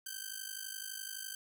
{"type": "ring-modulated tone", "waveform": "5% pulse", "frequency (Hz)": 1554, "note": "G6", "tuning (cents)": -16, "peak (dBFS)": -27, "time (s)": [0.06, 1.35], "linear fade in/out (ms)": 2, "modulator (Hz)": 25.9, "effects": []}